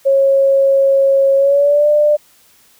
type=tone with pitch glide; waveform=sine; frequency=546 to 595.4 Hz; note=C#5 to D5; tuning=-26 to +24 cents; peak=-8 dBFS; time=0.05-2.17 s; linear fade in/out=20 ms; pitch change=+150 cents; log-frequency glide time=1.36-1.88 s; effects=white hiss -50 dBFS RMS until 2.79 s